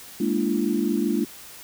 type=chord; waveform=sine; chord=Bb dominant seventh; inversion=third; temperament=equal with one note detuned; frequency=207.7 / 233.1 / 293.7 / 341.1 Hz; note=Ab3 / Bb3 / D4 / F4; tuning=0 / 0 / 0 / -41 cents; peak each=-26 dBFS; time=0.2-1.25 s; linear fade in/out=5 ms; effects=white hiss -43 dBFS RMS until 1.63 s